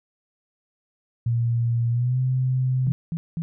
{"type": "tone with pitch glide", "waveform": "sine", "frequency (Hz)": [117.5, 128.88], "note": ["A#2", "C3"], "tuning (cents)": [14, -26], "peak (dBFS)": -19, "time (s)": [1.26, 2.92], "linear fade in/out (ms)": 5, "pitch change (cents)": 160, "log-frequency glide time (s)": [1.9, 2.19]}
{"type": "tone bursts", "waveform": "sine", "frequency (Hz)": 164.81, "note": "E3", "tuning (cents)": 0, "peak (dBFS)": -24, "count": 3, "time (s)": [2.87, 3.42], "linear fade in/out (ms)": 0, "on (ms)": 50, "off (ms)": 200}
{"effects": []}